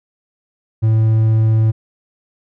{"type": "tone", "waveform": "triangle", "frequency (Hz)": 110.6, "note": "A2", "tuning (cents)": 9, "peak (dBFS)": -8, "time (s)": [0.82, 1.72], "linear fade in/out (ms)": 20, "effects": []}